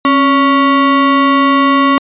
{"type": "ring-modulated tone", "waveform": "square", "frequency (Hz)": 420, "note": "G#4", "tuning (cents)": 19, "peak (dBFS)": -5, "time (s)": [0.05, 1.98], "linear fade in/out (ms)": 0, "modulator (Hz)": 692, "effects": ["resampled to 8000 Hz"]}